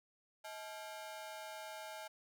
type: ring-modulated tone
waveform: sawtooth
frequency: 750 Hz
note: F#5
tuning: 23 cents sharp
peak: -39 dBFS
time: 0.44-2.08 s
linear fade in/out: 10 ms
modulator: 114 Hz
effects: none